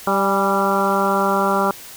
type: harmonic tone with a mistuned harmonic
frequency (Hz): 196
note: G3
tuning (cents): 0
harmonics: 1 / 2 / 3 / 4 / 5 / 6 / 7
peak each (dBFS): -23 / -23 / -23 / -23 / -23 / -23 / -23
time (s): 0.07-1.71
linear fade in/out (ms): 2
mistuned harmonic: 4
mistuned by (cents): +37
effects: white hiss -38 dBFS RMS until 1.96 s